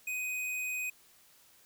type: tone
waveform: square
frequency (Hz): 2501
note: D#7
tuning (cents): +8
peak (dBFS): -34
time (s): 0.07-0.9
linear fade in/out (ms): 5
effects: white hiss -62 dBFS RMS until 1.65 s